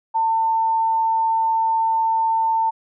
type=tone; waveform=sine; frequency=898 Hz; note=A5; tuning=35 cents sharp; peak=-16 dBFS; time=0.14-2.71 s; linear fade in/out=20 ms; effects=none